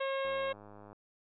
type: harmonic tone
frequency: 541 Hz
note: C#5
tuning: 42 cents flat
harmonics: 1 / 2 / 3 / 4 / 5 / 6 / 7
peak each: -33 / -39 / -43 / -45 / -47 / -49 / -50 dBFS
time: 0-0.53 s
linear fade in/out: 10 ms
type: click train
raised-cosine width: 1 ms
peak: -38 dBFS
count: 71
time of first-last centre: 0.25-0.93 s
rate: 103 Hz
effects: none